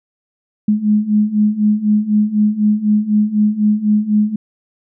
sine beating tone pair, 208.5 / 212.5 Hz, G#3 / G#3, +7 / +40 cents, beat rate 4 Hz, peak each -16 / -13 dBFS, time 0.68-4.36 s, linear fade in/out 5 ms, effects none

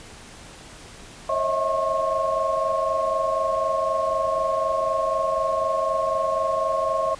sine tone cluster, 543 / 632 / 656 / 1083 Hz, C#5 / D#5 / E5 / C#6, -36 / +27 / -9 / -41 cents, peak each -27 / -26 / -28 / -24 dBFS, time 1.29-7.15 s, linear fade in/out 5 ms, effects pink hiss -43 dBFS RMS until 7.19 s + resampled to 22050 Hz

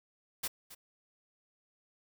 white noise with echo, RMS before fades -35 dBFS, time 0.43-0.48 s, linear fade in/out 10 ms, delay 270 ms, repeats 1, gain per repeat -15 dB, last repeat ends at 0.75 s, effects none

